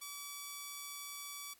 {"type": "tone", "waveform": "5% pulse", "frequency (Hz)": 1147, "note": "D6", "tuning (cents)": -41, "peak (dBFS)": -32, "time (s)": [0.01, 1.54], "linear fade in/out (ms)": 10, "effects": ["white hiss -67 dBFS RMS until 1.59 s", "AAC 64 kbps"]}